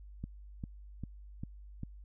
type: click train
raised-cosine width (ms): 5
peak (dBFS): -26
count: 5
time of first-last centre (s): 0.24-1.834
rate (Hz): 2.51
effects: added 50 Hz sine -48 dBFS peak until 2.04 s